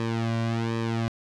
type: tone with flanger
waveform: sawtooth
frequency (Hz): 114.6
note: A#2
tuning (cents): -29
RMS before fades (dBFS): -27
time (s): 0-1.08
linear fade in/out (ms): 0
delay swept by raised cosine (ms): 1.4 to 2.36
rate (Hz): 1.3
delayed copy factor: -0.95
effects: low-pass 5000 Hz 12 dB/octave